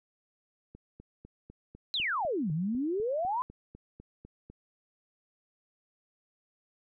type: click train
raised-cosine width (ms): 3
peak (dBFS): -35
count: 16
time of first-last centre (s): 0.75-4.5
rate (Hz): 4
type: exponential two-way sweep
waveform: sine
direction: down then up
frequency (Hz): 4182 to 146.83 to 1048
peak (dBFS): -28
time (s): 1.94-3.42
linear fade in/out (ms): 0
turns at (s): 2.52
effects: none